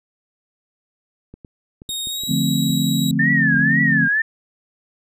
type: clicks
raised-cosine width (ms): 3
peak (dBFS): -25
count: 11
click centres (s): 1.34 / 1.448 / 1.819 / 1.891 / 2.072 / 2.236 / 2.312 / 2.702 / 3.112 / 3.544 / 3.597
type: tone with pitch glide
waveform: sawtooth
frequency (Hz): 3729 to 3854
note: A#7 to B7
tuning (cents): 0 to -43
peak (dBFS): -21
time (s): 1.89-3.11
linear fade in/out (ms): 2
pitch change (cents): +57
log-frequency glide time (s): 2.08-2.25
type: chord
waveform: sine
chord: D minor seventh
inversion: none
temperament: equal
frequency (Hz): 146.83 / 174.61 / 220 / 261.6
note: D3 / F3 / A3 / C4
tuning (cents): 0 / 0 / 0 / 0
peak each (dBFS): -22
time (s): 2.27-4.09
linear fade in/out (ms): 50
type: tone with vibrato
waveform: sine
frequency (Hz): 1772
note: A6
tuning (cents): +12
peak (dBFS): -15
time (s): 3.19-4.22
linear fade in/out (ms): 5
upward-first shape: triangle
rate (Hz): 2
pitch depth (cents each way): 180
effects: none